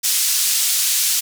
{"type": "band-pass noise", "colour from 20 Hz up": "pink", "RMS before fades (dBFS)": -18, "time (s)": [0.03, 1.21], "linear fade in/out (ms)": 20, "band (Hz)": [4900, 15000], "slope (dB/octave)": 12, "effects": []}